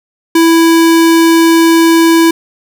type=tone; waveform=square; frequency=330 Hz; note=E4; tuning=2 cents sharp; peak=-5 dBFS; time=0.35-2.31 s; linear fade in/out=5 ms; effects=none